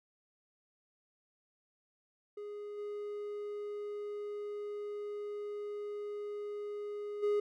triangle tone with level steps, 414 Hz, G#4, 5 cents flat, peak -39 / -36 / -26 dBFS, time 2.37-7.4 s, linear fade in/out 5 ms, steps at 2.77 / 7.22 s, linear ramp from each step 20 ms, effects none

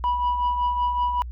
sine tone with tremolo, 979 Hz, B5, 15 cents flat, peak -16 dBFS, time 0.04-1.22 s, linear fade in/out 0 ms, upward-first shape triangle, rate 5.3 Hz, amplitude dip 60%, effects tanh soft clip ceiling -18 dBFS + added 60 Hz sine -31 dBFS peak until 1.31 s

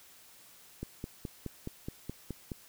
click train, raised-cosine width 3 ms, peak -24 dBFS, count 9, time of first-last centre 0.83-2.518 s, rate 4.74 Hz, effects white hiss -57 dBFS RMS until 2.68 s

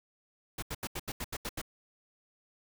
pink noise bursts, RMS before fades -37 dBFS, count 9, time 0.58-1.616 s, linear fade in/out 5 ms, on 44 ms, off 80 ms, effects none

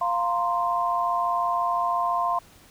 sine chord, F suspended fourth, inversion none, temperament equal, 698.5 / 932.3 / 1046.5 Hz, F5 / Bb5 / C6, 0 / 0 / 0 cents, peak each -26 / -30 / -24 dBFS, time 0.01-2.39 s, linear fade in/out 5 ms, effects pink hiss -53 dBFS RMS until 2.7 s

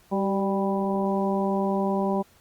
harmonic tone with a mistuned harmonic, 196.6 Hz, G3, 5 cents sharp, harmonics 1 / 2 / 3 / 4 / 5, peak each -25 / -28 / -30 / -31 / -32 dBFS, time 0.11-2.23 s, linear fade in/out 20 ms, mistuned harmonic 2, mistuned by -33 cents, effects pink hiss -58 dBFS RMS until 2.4 s + Opus 48 kbps

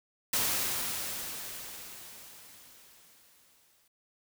white noise with exponential decay, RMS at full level -28 dBFS, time 0.33-3.88 s, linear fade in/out 5 ms, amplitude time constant 770 ms, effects none

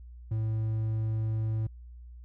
triangle tone, 110 Hz, A2, in tune, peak -25 dBFS, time 0.31-1.67 s, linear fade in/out 5 ms, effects added 60 Hz sine -44 dBFS peak until 2.24 s

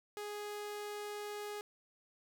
sawtooth tone, 415.3 Hz, G#4, in tune, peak -37 dBFS, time 0.17-1.61 s, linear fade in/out 0 ms, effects 12-bit

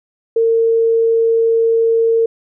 sine tone, 455.7 Hz, A#4, 39 cents flat, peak -10 dBFS, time 0.36-2.26 s, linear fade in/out 5 ms, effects none

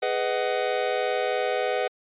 square chord, G# minor seventh, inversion none, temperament just, 415.3 / 498.4 / 623 / 747.5 Hz, G#4 / B4 / D#5 / F#5, 0 / +16 / +2 / +17 cents, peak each -31 / -28 / -31 / -30 dBFS, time 0.02-1.88 s, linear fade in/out 10 ms, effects resampled to 8000 Hz

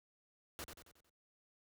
pink noise with echo, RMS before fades -45 dBFS, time 0.59-0.64 s, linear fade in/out 0 ms, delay 91 ms, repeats 5, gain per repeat -6 dB, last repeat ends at 1.095 s, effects high-pass 60 Hz 12 dB/octave

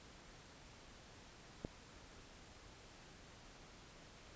click, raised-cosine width 2 ms, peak -28 dBFS, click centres 1.649 s, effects pink hiss -59 dBFS RMS until 4.35 s + resampled to 16000 Hz

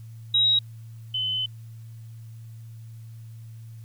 sine tone pair in turn, 3824 / 3035 Hz, A#7 / F#7, +43 / +43 cents, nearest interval major third, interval 400 cents, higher first, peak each -17 / -24 dBFS, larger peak first, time 0.34-0.59 / 1.14-1.46 s, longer second, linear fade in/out 5 ms, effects added 113 Hz sine -39 dBFS peak until 3.84 s + white hiss -62 dBFS RMS until 3.84 s

